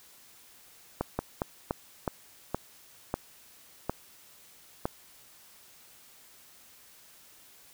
slowing click train, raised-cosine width 1 ms, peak -14 dBFS, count 9, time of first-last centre 1.01-4.855 s, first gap 180 ms, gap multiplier 1.27, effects white hiss -56 dBFS RMS until 7.73 s

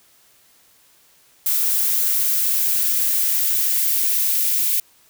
violet noise with high-pass filter sweep, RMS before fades -19 dBFS, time 1.46-4.8 s, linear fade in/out 2 ms, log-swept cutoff 1200 to 2100 Hz, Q 1.6, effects white hiss -55 dBFS RMS until 5.09 s

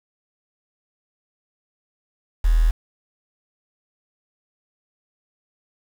sine tone with quantisation, 40.41 Hz, E1, 34 cents flat, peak -13 dBFS, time 2.44-2.71 s, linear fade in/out 10 ms, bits 6, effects none

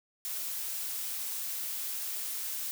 blue noise, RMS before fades -36 dBFS, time 0.25-2.71 s, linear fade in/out 0 ms, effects none

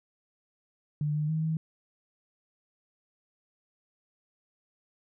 sine tone with pitch steps, 149.1 / 151.2 / 158.1 / 159.4 Hz, D3 / D#3 / D#3 / D#3, +27 / -49 / +28 / +42 cents, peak -26 dBFS, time 1.01-1.57 s, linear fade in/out 2 ms, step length 140 ms, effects none

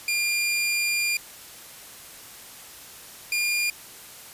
sawtooth tone pair in turn, 2400 / 2412 Hz, D7 / D7, +37 / +46 cents, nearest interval unison, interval 9 cents, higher second, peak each -19 dBFS, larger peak neither, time 0.08-1.17 / 3.32-3.7 s, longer first, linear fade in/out 2 ms, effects white hiss -44 dBFS RMS until 4.33 s + resampled to 32000 Hz

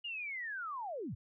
sine linear sweep, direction down, 2887 to 74.1 Hz, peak -38 dBFS, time 0.04-1.15 s, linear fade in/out 10 ms, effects none

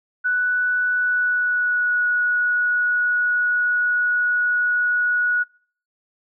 sine tone with pitch glide, 1483 to 1461.7 Hz, F#6 to F#6, +4 to -22 cents, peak -17 dBFS, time 0.24-5.44 s, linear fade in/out 20 ms, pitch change -26 cents, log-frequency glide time 0.93-2.02 s, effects noise-tail reverb RT60 0.5 s tail -25 dB re dry

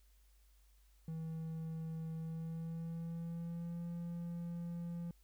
triangle tone with pitch glide, 161.4 to 171 Hz, E3 to F3, -36 to -36 cents, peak -38 dBFS, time 1.08-5.11 s, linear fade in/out 2 ms, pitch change +100 cents, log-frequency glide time 2.15-3.85 s, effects added 50 Hz sine -64 dBFS peak until 5.23 s + white hiss -75 dBFS RMS until 5.23 s

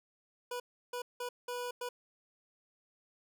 25% pulse tone bursts at uneven times, 490 Hz, B4, 14 cents flat, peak -33 dBFS, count 5, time 0.51-0.6 / 0.93-1.02 / 1.2-1.29 / 1.48-1.71 / 1.81-1.89 s, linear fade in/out 5 ms, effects none

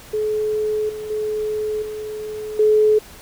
sine tone with level steps, 427.8 Hz, A4, 49 cents flat, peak -18 / -27 / -20 / -26 / -11 dBFS, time 0.13-2.99 s, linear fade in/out 10 ms, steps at 0.89 / 1.1 / 1.82 / 2.59 s, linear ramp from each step 5 ms, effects pink hiss -42 dBFS RMS until 3.21 s

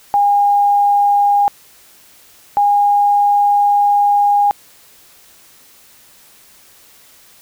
sine tone pair in turn, 813 / 816.3 Hz, G#5 / G#5, -37 / -30 cents, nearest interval unison, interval 7 cents, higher second, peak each -9 dBFS, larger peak neither, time 0.14-1.48 / 2.57-4.51 s, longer second, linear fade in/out 0 ms, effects white hiss -46 dBFS RMS until 7.41 s

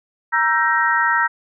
harmonic tone with a mistuned harmonic, 313.1 Hz, D#4, 11 cents sharp, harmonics 3 / 4 / 5 / 6, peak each -20 / -20 / -20 / -20 dBFS, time 0.32-1.28 s, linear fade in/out 20 ms, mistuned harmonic 4, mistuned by +110 cents, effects none

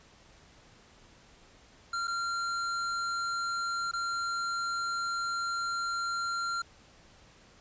square tone with dropouts, 1380 Hz, F6, 21 cents flat, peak -31 dBFS, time 1.93-6.62 s, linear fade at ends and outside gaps 5 ms, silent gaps 2.073-2.078 / 3.914-3.934 s, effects pink hiss -58 dBFS RMS until 7.6 s + resampled to 16000 Hz

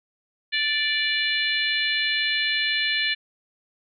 harmonic tone, 586 Hz, D5, 4 cents flat, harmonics 3 / 4 / 5 / 6 / 7, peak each -26 / -27 / -28 / -29 / -29 dBFS, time 0.52-3.15 s, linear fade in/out 20 ms, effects none

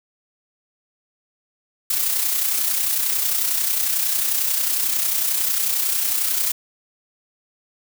blue noise with amplitude modulation, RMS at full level -19 dBFS, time 1.9-6.52 s, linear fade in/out 5 ms, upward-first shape sine, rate 31.1 Hz, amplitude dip 45%, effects none

